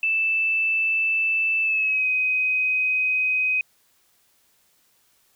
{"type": "tone with pitch glide", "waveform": "sine", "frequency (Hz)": [2641, 2516], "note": ["E7", "D#7"], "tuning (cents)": [3, 19], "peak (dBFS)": -19, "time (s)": [0.03, 3.61], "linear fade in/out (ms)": 2, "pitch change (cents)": -84, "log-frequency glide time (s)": [1.62, 2.07], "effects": ["white hiss -63 dBFS RMS until 5.35 s"]}